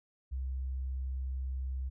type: tone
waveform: sine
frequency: 65.3 Hz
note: C2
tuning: 3 cents flat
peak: -33 dBFS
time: 0.31-1.9 s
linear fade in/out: 20 ms
effects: none